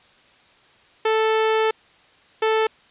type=tone pair in turn; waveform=sawtooth; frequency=440 / 440 Hz; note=A4 / A4; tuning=0 / 0 cents; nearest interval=unison; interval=0 cents; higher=neither; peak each=-13 dBFS; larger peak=neither; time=1.05-1.71 / 2.42-2.67 s; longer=first; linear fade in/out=5 ms; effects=white hiss -54 dBFS RMS until 2.9 s + resampled to 8000 Hz